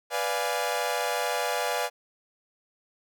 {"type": "chord", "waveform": "sawtooth", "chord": "B diminished seventh", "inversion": "none", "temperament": "equal", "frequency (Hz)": [493.9, 587.3, 698.5, 830.6], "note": ["B4", "D5", "F5", "Ab5"], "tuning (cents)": [0, 0, 0, 0], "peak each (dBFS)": -28, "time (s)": [0.1, 1.9], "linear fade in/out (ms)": 50, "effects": []}